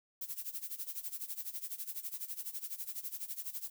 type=noise with tremolo; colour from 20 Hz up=violet; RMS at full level=-39 dBFS; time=0.21-3.7 s; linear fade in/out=5 ms; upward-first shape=sine; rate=12 Hz; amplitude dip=85%; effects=none